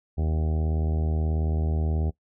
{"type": "harmonic tone", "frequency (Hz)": 78.5, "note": "D#2", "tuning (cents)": 16, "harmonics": [1, 2, 3, 4, 5, 6, 7, 8, 9, 10], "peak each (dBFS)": [-23, -31, -37, -41, -39, -44, -47, -46, -46, -47], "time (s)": [0.17, 2.11], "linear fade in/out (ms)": 20, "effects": ["noise-tail reverb RT60 0.1 s tail -20 dB re dry"]}